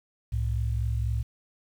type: tone pair together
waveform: sine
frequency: 65.96 / 110 Hz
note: C2 / A2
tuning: +15 / 0 cents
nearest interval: major sixth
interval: 885 cents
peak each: -27 / -28 dBFS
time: 0.32-1.23 s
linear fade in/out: 10 ms
effects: 9-bit